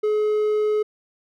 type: tone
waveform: triangle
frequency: 424.8 Hz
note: G#4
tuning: 39 cents sharp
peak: -16 dBFS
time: 0.03-0.83 s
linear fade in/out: 10 ms
effects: none